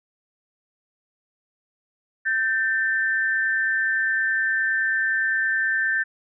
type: tone pair together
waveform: sine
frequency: 1556.4 / 1786 Hz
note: G6 / A6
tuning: -13 / +25 cents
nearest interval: major second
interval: 238 cents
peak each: -23 / -22 dBFS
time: 2.25-6.04 s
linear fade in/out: 20 ms
effects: none